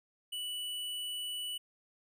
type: tone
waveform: square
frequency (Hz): 2960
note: F#7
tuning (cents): 0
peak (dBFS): -37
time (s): 0.32-1.58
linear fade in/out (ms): 10
effects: none